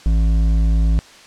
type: tone with hard clipping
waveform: triangle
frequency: 54.5 Hz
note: A1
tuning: 16 cents flat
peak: -14 dBFS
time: 0.06-0.99 s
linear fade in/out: 0 ms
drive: 12 dB
effects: white hiss -43 dBFS RMS until 1.26 s + low-pass 6000 Hz 12 dB/octave